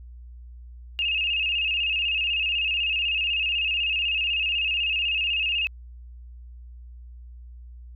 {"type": "tone with vibrato", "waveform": "sine", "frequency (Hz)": 2699, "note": "E7", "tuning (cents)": 40, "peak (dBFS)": -22, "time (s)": [0.99, 5.67], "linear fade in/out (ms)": 0, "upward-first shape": "square", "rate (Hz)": 16, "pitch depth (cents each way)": 75, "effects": ["added 60 Hz sine -40 dBFS peak until 7.95 s"]}